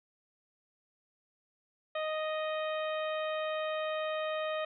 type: harmonic tone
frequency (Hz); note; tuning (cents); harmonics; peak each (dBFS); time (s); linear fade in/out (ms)
622.3; D#5; 0; 1 / 2 / 3 / 4 / 5 / 6; -33 / -39 / -43 / -45 / -47 / -49; 1.95-4.65; 5
effects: none